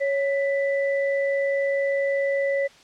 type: tone pair together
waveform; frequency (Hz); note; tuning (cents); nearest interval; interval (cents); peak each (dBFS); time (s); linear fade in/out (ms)
sine; 554.4 / 1984.8; C#5 / B6; 0 / +8; octave + minor seventh; 2208; -21 / -29; 0-2.68; 20
effects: white hiss -51 dBFS RMS until 2.83 s + low-pass 5000 Hz 12 dB/octave